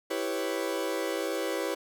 40% pulse chord, C# half-diminished seventh, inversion first, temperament equal, 329.6 / 392 / 493.9 / 554.4 Hz, E4 / G4 / B4 / C#5, 0 / 0 / 0 / 0 cents, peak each -34 dBFS, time 0.1-1.75 s, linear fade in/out 10 ms, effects none

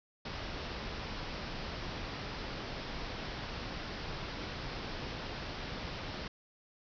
pink low-pass noise, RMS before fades -41 dBFS, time 0.25-6.28 s, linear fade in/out 5 ms, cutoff 5500 Hz, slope 96 dB/octave, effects none

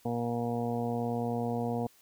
harmonic tone, 118.7 Hz, A#2, 32 cents sharp, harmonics 1 / 2 / 3 / 4 / 5 / 6 / 7 / 8, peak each -36 / -33 / -46 / -35 / -46 / -37 / -44 / -47 dBFS, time 0.05-1.87 s, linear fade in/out 5 ms, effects white hiss -62 dBFS RMS until 2.01 s

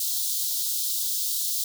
white high-pass noise, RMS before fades -27 dBFS, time 0-1.64 s, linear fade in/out 2 ms, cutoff 3500 Hz, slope 48 dB/octave, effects none

